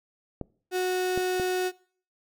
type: clicks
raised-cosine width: 2 ms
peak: -19 dBFS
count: 3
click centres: 0.413 / 1.176 / 1.398 s
type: tone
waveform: 35% pulse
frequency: 367.2 Hz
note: F#4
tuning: 13 cents flat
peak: -23 dBFS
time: 0.71-1.72 s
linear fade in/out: 50 ms
effects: noise-tail reverb RT60 0.5 s tail -23 dB re dry